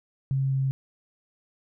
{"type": "tone pair in turn", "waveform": "sine", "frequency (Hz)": [135, 134.29], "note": ["C#3", "C3"], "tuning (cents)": [-45, 45], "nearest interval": "unison", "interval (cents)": 10, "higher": "first", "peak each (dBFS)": -22, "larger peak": "neither", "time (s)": [[0.31, 0.51], [0.51, 0.71]], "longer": "neither", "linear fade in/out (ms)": 0, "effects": []}